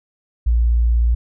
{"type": "tone", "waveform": "sine", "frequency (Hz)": 58.27, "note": "A#1", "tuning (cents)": 0, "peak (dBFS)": -12, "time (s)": [0.46, 1.15], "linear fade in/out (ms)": 10, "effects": []}